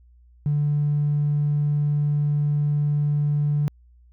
triangle tone, 146.83 Hz, D3, in tune, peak -15 dBFS, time 0.46-3.68 s, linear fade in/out 0 ms, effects tanh soft clip ceiling -16 dBFS + added 60 Hz sine -50 dBFS peak until 4.12 s

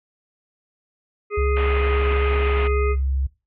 harmonic tone, 415.3 Hz, G#4, in tune, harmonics 1 / 3 / 5 / 6, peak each -22 / -29 / -34 / -36 dBFS, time 1.3-2.96 s, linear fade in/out 50 ms
sine tone with pitch glide, 68.5 to 67.21 Hz, C#2 to C2, -20 to +47 cents, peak -19 dBFS, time 1.37-3.27 s, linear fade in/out 10 ms, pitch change -33 cents, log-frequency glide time 2.42-2.88 s
white low-pass noise, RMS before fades -31 dBFS, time 1.56-2.68 s, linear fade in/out 10 ms, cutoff 2900 Hz, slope 48 dB/octave
effects noise-tail reverb RT60 0.3 s tail -21 dB re dry

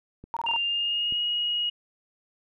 clicks, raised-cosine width 3 ms, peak -30 dBFS, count 2, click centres 0.24 / 1.124 s
sine tone bursts, 927 Hz, A#5, 10 cents flat, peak -26 dBFS, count 5, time 0.34-0.562 s, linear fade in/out 0 ms, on 26 ms, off 23 ms
sine tone with pitch glide, 2794 to 2889 Hz, F7 to F#7, 0 to -42 cents, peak -24 dBFS, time 0.46-1.7 s, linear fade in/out 10 ms, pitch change +58 cents, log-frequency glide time 0.62-1.2 s
effects none

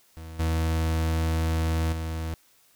40% pulse tone with level steps, 80.8 Hz, E2, 34 cents flat, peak -37 / -22 / -28 dBFS, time 0.17-2.34 s, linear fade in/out 0 ms, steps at 0.39 / 1.92 s, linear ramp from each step 10 ms, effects white hiss -61 dBFS RMS until 2.75 s

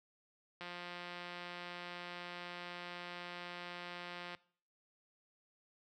click train, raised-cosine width 0.3 ms, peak -30 dBFS, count 659, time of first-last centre 0.61-4.349 s, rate 176 Hz, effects noise-tail reverb RT60 0.5 s tail -21 dB re dry + high-pass 80 Hz 12 dB/octave

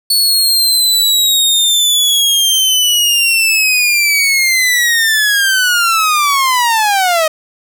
sawtooth linear sweep, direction down, 4435 to 618 Hz, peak -6 dBFS, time 0.1-7.28 s, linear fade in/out 5 ms, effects none

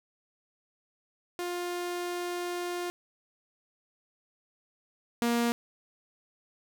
sawtooth tone pair in turn, 352.7 / 236 Hz, F4 / A#3, +17 / +22 cents, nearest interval perfect fifth, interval 695 cents, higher first, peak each -28 / -21 dBFS, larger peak second, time 1.39-2.9 / 5.22-5.52 s, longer first, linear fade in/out 0 ms, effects none

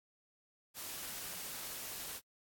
white noise, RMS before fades -44 dBFS, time 0.74-2.21 s, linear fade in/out 50 ms, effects AAC 64 kbps

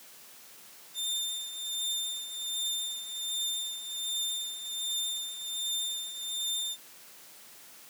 sawtooth tone with tremolo, 3604 Hz, A7, 41 cents sharp, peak -26 dBFS, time 0.94-6.77 s, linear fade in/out 50 ms, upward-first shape triangle, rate 1.3 Hz, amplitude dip 70%, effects white hiss -52 dBFS RMS until 7.89 s + high-pass 150 Hz 12 dB/octave

